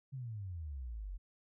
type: exponential sweep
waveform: sine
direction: down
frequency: 138.59 to 43.31 Hz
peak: -40 dBFS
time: 0.12-1.18 s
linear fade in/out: 20 ms
effects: none